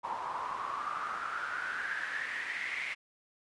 pink noise with band-pass filter sweep, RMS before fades -37 dBFS, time 0.03-2.95 s, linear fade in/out 20 ms, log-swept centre 930 to 2200 Hz, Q 8.1, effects resampled to 24000 Hz

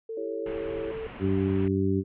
sine tone with pitch glide, 447.8 to 444.7 Hz, A4 to A4, +30 to +18 cents, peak -32 dBFS, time 0.09-1.07 s, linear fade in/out 5 ms, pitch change -12 cents, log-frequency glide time 0.65-0.77 s
sine chord, C# diminished, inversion first, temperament just, 332.6 / 399.1 / 554.4 Hz, E4 / G4 / C#5, +16 / +31 / 0 cents, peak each -37 dBFS, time 0.17-0.92 s, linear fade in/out 5 ms
pink low-pass noise, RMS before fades -42 dBFS, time 0.46-1.68 s, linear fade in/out 2 ms, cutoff 3000 Hz, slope 48 dB/octave
harmonic tone, 96.4 Hz, G2, 28 cents flat, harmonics 1 / 2 / 3 / 4, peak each -28 / -28 / -28 / -28 dBFS, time 1.19-2.04 s, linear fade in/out 50 ms
effects none

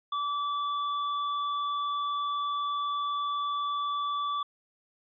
sine tone with hard clipping, 1156 Hz, D6, 28 cents flat, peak -30 dBFS, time 0.12-4.43 s, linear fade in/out 5 ms, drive 12 dB, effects resampled to 11025 Hz

